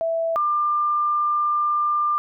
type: tone pair in turn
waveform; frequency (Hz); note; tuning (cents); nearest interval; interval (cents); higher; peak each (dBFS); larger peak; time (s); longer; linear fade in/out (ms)
sine; 659.3 / 1194.6; E5 / D6; 0 / +29; minor seventh; 1029; second; -20 / -18; second; 0.01-0.36 / 0.36-2.18; second; 0
effects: none